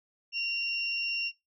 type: tone pair together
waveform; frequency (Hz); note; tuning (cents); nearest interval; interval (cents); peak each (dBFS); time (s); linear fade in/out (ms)
sine; 2765 / 5448; F7 / F8; -18 / -44; octave; 1174; -30 / -34; 0.32-1.32; 50
effects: noise-tail reverb RT60 0.2 s tail -19 dB re dry